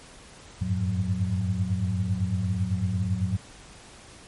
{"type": "tone cluster", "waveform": "sine", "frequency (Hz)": [90.7, 98.7, 108.6, 182.6], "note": ["F#2", "G2", "A2", "F#3"], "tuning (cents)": [-34, 12, -22, -23], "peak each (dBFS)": -29, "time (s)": [0.61, 3.37], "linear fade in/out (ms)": 10, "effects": ["pink hiss -48 dBFS RMS until 4.27 s", "MP3 48 kbps"]}